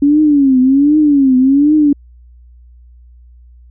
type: tone with vibrato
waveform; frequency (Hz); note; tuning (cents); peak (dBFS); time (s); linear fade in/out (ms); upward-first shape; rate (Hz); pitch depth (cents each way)
sine; 279.6; C#4; +15; -6; 0.02-1.93; 5; triangle; 1.3; 180
effects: added 60 Hz sine -38 dBFS peak until 3.7 s